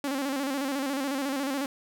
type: tone with vibrato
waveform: sawtooth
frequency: 274.2 Hz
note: C#4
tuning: 19 cents flat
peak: -24 dBFS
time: 0.04-1.66 s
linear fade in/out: 2 ms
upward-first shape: square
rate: 14 Hz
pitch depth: 67 cents each way
effects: none